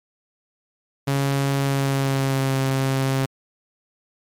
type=tone with pitch glide; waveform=sawtooth; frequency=138.4 to 134.15 Hz; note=C#3 to C3; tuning=-2 to +44 cents; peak=-15 dBFS; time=1.07-3.26 s; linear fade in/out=10 ms; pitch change=-54 cents; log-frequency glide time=1.57-2.54 s; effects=MP3 96 kbps